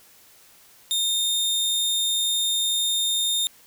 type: tone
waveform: sawtooth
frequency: 3651 Hz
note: A#7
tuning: 37 cents flat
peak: -18 dBFS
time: 0.91-3.47 s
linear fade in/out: 0 ms
effects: white hiss -53 dBFS RMS until 3.66 s